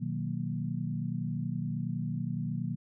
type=chord; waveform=sine; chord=B major seventh; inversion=none; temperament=equal; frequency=123.47 / 155.56 / 185 / 233.1 Hz; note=B2 / D#3 / F#3 / A#3; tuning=0 / 0 / 0 / 0 cents; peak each=-36 / -35 / -37 / -38 dBFS; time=0-2.76 s; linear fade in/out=20 ms; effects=none